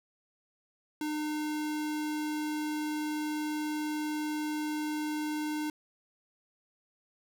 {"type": "tone", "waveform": "square", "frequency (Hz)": 303.4, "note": "D#4", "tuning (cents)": -44, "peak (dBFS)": -32, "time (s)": [1.01, 5.7], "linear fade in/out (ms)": 2, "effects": []}